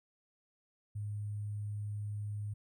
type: tone with sample-and-hold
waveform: sine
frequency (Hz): 103.83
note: G#2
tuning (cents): 0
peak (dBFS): -36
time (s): 0.95-2.54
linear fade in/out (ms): 10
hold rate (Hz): 8820
effects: none